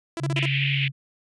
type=tone bursts; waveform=sawtooth; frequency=333.7 Hz; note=E4; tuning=21 cents sharp; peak=-24 dBFS; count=5; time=0.17-0.456 s; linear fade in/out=0 ms; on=30 ms; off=34 ms
type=tone with vibrato; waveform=sine; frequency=138.2 Hz; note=C#3; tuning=5 cents flat; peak=-23 dBFS; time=0.19-0.92 s; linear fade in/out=50 ms; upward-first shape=sine; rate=2.5 Hz; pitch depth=13 cents each way
type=band-pass noise; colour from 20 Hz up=white; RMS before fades=-27 dBFS; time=0.36-0.88 s; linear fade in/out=2 ms; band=2100 to 3000 Hz; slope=48 dB/octave
effects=resampled to 22050 Hz